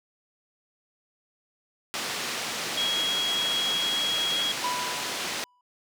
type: band-pass noise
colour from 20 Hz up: white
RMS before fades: -32 dBFS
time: 1.94-5.44 s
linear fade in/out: 0 ms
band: 160 to 5100 Hz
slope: 12 dB/octave
type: tone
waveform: sine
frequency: 3300 Hz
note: G#7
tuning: 12 cents flat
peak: -25 dBFS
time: 2.77-4.52 s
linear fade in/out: 5 ms
type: tone with exponential decay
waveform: triangle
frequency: 987.8 Hz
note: B5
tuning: in tune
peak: -23 dBFS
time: 4.64-5.61 s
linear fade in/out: 2 ms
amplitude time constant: 210 ms
effects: none